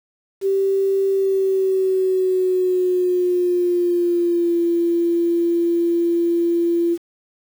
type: tone with pitch glide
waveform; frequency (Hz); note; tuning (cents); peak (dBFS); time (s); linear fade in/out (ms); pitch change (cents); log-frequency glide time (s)
sine; 389.5 to 341; G4 to F4; -11 to -41; -15; 0.41-6.98; 50; -230; 1.09-4.61
effects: 7-bit